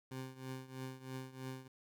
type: tone with tremolo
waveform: 20% pulse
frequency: 130.81 Hz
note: C3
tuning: in tune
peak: -36 dBFS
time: 0.11-1.68 s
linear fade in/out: 5 ms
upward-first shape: triangle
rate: 3.1 Hz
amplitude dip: 85%
effects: none